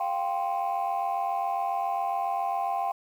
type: chord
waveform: sine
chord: F suspended second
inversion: none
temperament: just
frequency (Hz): 698.5 / 785.8 / 1047.7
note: F5 / G5 / C6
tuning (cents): 0 / +4 / +2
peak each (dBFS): -29 / -27 / -32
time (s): 0-2.92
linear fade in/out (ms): 5
effects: tanh soft clip ceiling -21 dBFS + 9-bit